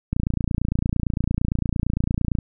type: click train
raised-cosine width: 5 ms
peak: -9 dBFS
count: 66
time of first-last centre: 0.13-2.387 s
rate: 28.8 Hz
effects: none